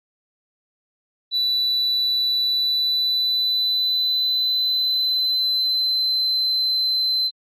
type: tone with pitch glide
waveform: sine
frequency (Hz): 3966 to 4066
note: B7 to B7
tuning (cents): +7 to +50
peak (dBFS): -16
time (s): 1.31-7.31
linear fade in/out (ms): 50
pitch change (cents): +43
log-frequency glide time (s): 2.43-6.08
effects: tanh soft clip ceiling -16 dBFS + Opus 48 kbps